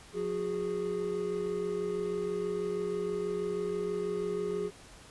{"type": "tone cluster", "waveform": "triangle", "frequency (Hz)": [178.8, 367.7, 413.9], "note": ["F3", "F#4", "G#4"], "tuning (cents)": [41, -11, -6], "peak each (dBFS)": [-38, -35, -30], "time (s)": [0.13, 4.71], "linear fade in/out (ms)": 50, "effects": ["pink hiss -53 dBFS RMS until 5.1 s", "resampled to 24000 Hz"]}